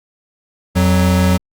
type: tone pair together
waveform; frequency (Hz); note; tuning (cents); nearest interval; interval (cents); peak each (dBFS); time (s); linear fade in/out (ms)
square; 87.31 / 184.78; F2 / F#3; 0 / -2; octave + minor second; 1298; -14; 0.75-1.38; 20
effects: Opus 48 kbps